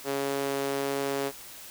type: tone with high-pass filter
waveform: sawtooth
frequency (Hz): 138.59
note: C#3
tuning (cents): 0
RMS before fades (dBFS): -30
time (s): 0.04-1.32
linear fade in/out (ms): 50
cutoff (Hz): 390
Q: 2
effects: white hiss -45 dBFS RMS until 1.7 s